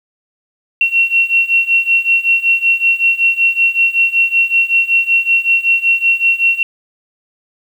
sine beating tone pair, 2724 / 2729.3 Hz, F7 / F7, -44 / -40 cents, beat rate 5.3 Hz, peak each -14 / -12 dBFS, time 0.81-6.63 s, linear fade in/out 2 ms, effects 7-bit

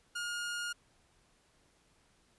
sawtooth tone, 1424 Hz, F6, 33 cents sharp, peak -32 dBFS, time 0.15-0.73 s, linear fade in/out 10 ms, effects pink hiss -69 dBFS RMS until 2.38 s + resampled to 24000 Hz

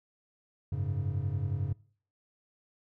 triangle chord, F# suspended second, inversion none, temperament equal with one note detuned, 92.5 / 103.53 / 138.59 Hz, F#2 / G#2 / C#3, 0 / -5 / 0 cents, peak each -32 dBFS, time 0.72-1.73 s, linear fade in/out 5 ms, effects noise-tail reverb RT60 0.5 s tail -23 dB re dry

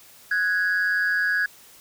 sine tone pair together, 1480 / 1661.2 Hz, F#6 / G#6, 0 / 0 cents, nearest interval major second, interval 200 cents, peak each -23 / -19 dBFS, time 0.31-1.46 s, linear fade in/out 5 ms, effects tanh soft clip ceiling -17 dBFS + white hiss -50 dBFS RMS until 1.8 s

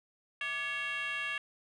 sine tone with frequency modulation, 2217 Hz, C#7, in tune, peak -31 dBFS, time 0.41-1.38 s, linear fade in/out 2 ms, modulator 521 Hz, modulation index 1.7, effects tanh soft clip ceiling -31 dBFS

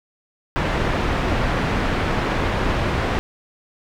pink low-pass noise, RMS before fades -21 dBFS, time 0.56-3.19 s, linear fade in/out 0 ms, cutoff 2300 Hz, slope 12 dB/octave, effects none

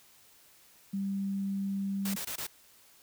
sine tone, 196.5 Hz, G3, 4 cents sharp, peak -30 dBFS, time 0.93-2.16 s, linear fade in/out 10 ms
white noise bursts, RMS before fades -37 dBFS, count 4, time 2.05-2.469 s, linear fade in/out 5 ms, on 89 ms, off 21 ms
effects white hiss -60 dBFS RMS until 3.02 s

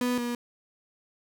35% pulse tone pair in turn, 246.9 / 240.4 Hz, B3 / B3, 0 / -46 cents, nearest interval unison, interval 46 cents, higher first, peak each -23 / -27 dBFS, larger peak first, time 0.01-0.18 / 0.18-0.35 s, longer neither, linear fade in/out 2 ms, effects none

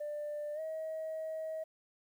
sine tone with pitch glide, 593 to 635.6 Hz, D5 to D#5, +17 to +37 cents, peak -35 dBFS, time 0-1.64 s, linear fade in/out 10 ms, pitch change +120 cents, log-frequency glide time 0.54-0.6 s, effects tanh soft clip ceiling -34 dBFS + 11-bit

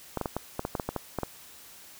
clicks, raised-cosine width 1 ms, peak -15 dBFS, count 12, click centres 0.173 / 0.213 / 0.258 / 0.366 / 0.594 / 0.651 / 0.752 / 0.798 / 0.89 / 0.963 / 1.187 / 1.233 s, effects white hiss -50 dBFS RMS until 1.99 s

